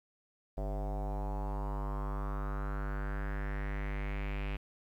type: tone with low-pass filter sweep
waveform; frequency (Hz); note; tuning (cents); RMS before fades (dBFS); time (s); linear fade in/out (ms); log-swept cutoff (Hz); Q
square; 49.94; G1; +33; -36; 0.57-4.57; 10; 660 to 2600; 3.9
effects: 11-bit